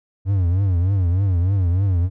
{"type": "tone with vibrato", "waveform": "triangle", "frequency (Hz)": 92.5, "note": "F#2", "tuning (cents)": 0, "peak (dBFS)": -13, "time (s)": [0.25, 2.1], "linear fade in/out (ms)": 50, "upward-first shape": "triangle", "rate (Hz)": 3.3, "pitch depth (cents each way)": 170, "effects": []}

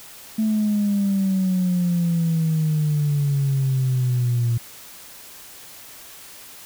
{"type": "exponential sweep", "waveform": "sine", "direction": "down", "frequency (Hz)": [220, 116.54], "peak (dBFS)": -16, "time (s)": [0.38, 4.58], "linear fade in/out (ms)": 10, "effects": ["tanh soft clip ceiling -14 dBFS", "white hiss -42 dBFS RMS until 6.65 s"]}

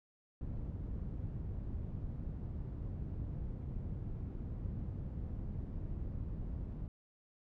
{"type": "low-pass noise", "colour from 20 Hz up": "white", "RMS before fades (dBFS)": -41, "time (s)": [0.41, 6.88], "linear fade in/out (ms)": 2, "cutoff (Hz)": 110, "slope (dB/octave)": 12, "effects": []}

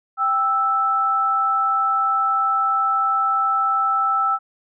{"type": "tone pair together", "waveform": "sine", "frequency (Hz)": [786.3, 1318.5], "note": ["G5", "E6"], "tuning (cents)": [5, 0], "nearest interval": "major sixth", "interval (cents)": 895, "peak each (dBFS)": [-24, -17], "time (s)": [0.17, 4.39], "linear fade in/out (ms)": 50, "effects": []}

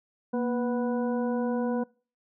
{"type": "harmonic tone with a mistuned harmonic", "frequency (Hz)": 246.4, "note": "B3", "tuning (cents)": -4, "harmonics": [1, 2, 3, 4, 6], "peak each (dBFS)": [-27, -30, -38, -39, -45], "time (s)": [0.33, 1.84], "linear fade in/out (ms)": 10, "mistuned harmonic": 1, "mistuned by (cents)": -72, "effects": ["noise-tail reverb RT60 0.4 s tail -25 dB re dry"]}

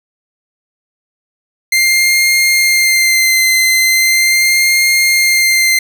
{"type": "tone with vibrato", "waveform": "sawtooth", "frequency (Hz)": 2093, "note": "C7", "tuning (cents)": 0, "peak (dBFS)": -5, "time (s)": [1.72, 5.79], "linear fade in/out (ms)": 5, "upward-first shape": "sine", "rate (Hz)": 0.39, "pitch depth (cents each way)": 23, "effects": []}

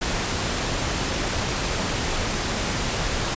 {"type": "noise", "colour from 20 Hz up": "pink", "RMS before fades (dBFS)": -25, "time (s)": [0.01, 3.35], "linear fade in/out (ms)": 10, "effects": ["resampled to 16000 Hz"]}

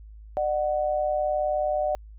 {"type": "tone pair together", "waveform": "sine", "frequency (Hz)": [601.8, 741], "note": ["D5", "F#5"], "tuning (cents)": [42, 2], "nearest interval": "major third", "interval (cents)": 360, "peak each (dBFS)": [-24, -27], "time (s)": [0.37, 1.95], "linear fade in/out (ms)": 0, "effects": ["added 53 Hz sine -42 dBFS peak until 2.18 s"]}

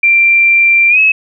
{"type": "tone with pitch glide", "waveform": "sine", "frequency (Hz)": [2363, 2577], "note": ["D7", "E7"], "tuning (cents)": [10, -40], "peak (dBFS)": -5, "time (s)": [0.03, 1.12], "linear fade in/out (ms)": 5, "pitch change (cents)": 150, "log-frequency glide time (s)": [0.89, 0.99], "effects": []}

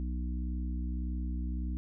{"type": "harmonic tone", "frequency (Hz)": 61.74, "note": "B1", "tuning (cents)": 0, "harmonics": [1, 3, 4, 5], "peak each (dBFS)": [-32, -42, -44, -46], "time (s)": [0, 1.77], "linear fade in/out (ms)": 0, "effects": []}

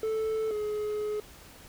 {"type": "tone pair in turn", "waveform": "triangle", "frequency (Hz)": [439.4, 422.4], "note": ["A4", "G#4"], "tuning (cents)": [-2, 29], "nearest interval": "minor second", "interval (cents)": 69, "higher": "first", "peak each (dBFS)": [-25, -27], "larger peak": "first", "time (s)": [[0.03, 0.51], [0.51, 1.2]], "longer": "second", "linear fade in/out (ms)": 2, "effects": ["pink hiss -51 dBFS RMS until 1.68 s"]}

